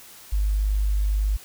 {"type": "tone", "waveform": "sine", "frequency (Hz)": 50.8, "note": "G#1", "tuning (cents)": -38, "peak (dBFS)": -19, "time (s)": [0.32, 1.37], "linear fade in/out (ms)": 10, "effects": ["white hiss -46 dBFS RMS until 1.44 s"]}